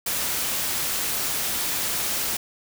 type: noise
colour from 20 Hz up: white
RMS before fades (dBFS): -26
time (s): 0.06-2.37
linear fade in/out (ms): 5
effects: none